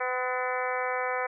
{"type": "harmonic tone with a mistuned harmonic", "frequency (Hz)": 253.1, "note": "B3", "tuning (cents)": 43, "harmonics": [2, 3, 4, 5, 6, 7, 8, 9], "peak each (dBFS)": [-32, -34, -35, -36, -37, -37, -38, -39], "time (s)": [0, 1.27], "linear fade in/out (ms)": 10, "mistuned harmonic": 6, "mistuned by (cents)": -36, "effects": []}